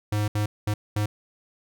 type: tone bursts at uneven times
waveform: square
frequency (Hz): 104.8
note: G#2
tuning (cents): +16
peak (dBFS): -23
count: 4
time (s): 0.12-0.28 / 0.35-0.46 / 0.67-0.74 / 0.96-1.06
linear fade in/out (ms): 5
effects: none